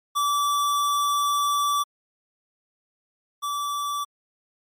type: tone pair in turn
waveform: square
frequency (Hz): 1158 / 1158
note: D6 / D6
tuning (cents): -25 / -25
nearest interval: unison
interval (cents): 0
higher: neither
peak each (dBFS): -21 / -26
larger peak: first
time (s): 0.15-1.84 / 3.42-4.05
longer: first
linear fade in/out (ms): 20
effects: MP3 64 kbps